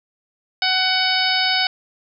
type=harmonic tone with a mistuned harmonic; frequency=748 Hz; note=F#5; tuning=19 cents sharp; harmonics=1 / 2 / 3 / 4 / 5 / 6 / 7; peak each=-24 / -24 / -24 / -24 / -24 / -24 / -24 dBFS; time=0.62-1.67 s; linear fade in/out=2 ms; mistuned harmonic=7; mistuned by=-52 cents; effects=none